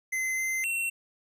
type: tone with pitch steps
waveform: square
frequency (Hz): 2056 / 2072 / 2718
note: C7 / C7 / F7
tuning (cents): -31 / -17 / -48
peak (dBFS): -28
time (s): 0.12-0.9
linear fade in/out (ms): 10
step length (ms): 260
effects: none